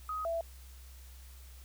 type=tone pair in turn; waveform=sine; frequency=1257 / 665.9 Hz; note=D#6 / E5; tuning=+17 / +17 cents; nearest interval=major seventh; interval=1100 cents; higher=first; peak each=-34 / -31 dBFS; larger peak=second; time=0.09-0.25 / 0.25-0.41 s; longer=neither; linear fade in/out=2 ms; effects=added 64 Hz sine -49 dBFS peak until 1.64 s + white hiss -59 dBFS RMS until 1.64 s